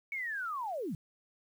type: linear sweep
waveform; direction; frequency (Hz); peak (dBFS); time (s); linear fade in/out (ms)
sine; down; 2249 to 130.8; -34; 0.12-0.95; 2
effects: 10-bit